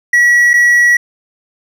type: tone with dropouts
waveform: triangle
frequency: 1929 Hz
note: B6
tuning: 41 cents flat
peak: -4 dBFS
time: 0.13-0.97 s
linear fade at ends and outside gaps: 5 ms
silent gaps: 0.534-0.538 s
effects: none